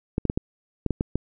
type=clicks; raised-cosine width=3 ms; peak=-10 dBFS; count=8; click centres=0.181 / 0.253 / 0.299 / 0.375 / 0.863 / 0.907 / 1.009 / 1.156 s; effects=none